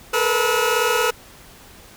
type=tone cluster; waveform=30% pulse; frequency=436.4 / 472.5 / 494.3 / 1295 / 1445 Hz; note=A4 / A#4 / B4 / E6 / F#6; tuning=-14 / +23 / +1 / -31 / -41 cents; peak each=-21 dBFS; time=0.13-1.11 s; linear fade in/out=10 ms; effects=pink hiss -45 dBFS RMS until 1.96 s